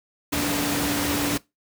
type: tone in noise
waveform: sine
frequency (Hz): 288.9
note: D4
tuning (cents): -28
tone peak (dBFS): -25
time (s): 0.32-1.38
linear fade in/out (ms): 10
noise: pink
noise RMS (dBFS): -25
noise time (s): 0.32-1.38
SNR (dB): -3
effects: noise-tail reverb RT60 0.2 s tail -21 dB re dry + high-pass 100 Hz 12 dB/octave